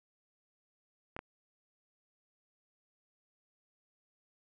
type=clicks; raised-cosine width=0.5 ms; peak=-25 dBFS; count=2; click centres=1.165 / 1.191 s; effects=none